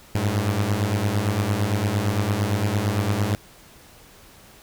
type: beating tone pair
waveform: sawtooth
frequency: 98 / 106.8 Hz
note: G2 / G#2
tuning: 0 / +49 cents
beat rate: 8.8 Hz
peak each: -20 / -19 dBFS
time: 0.15-3.35 s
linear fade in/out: 0 ms
effects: pink hiss -49 dBFS RMS until 4.62 s